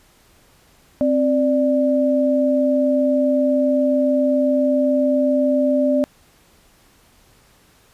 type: tone pair together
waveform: sine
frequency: 262.6 / 590 Hz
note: C4 / D5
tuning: +6 / +8 cents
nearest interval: octave + major second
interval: 1402 cents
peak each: -17 / -17 dBFS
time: 1.01-6.04 s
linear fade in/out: 0 ms
effects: pink hiss -54 dBFS RMS until 7.93 s + resampled to 32000 Hz